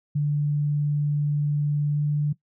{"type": "tone with pitch glide", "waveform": "sine", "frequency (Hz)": [146.83, 147.68], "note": ["D3", "D3"], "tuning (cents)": [0, 10], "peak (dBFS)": -20, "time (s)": [0.15, 2.33], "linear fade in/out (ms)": 10, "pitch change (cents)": 10, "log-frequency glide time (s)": [1.93, 1.99], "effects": ["noise-tail reverb RT60 0.1 s tail -18 dB re dry"]}